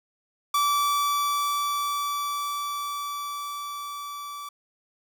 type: tone with level ramp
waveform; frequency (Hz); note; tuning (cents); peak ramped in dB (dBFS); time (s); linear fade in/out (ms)
45% pulse; 1157; D6; -26; -20 to -35; 0.54-4.49; 5
effects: none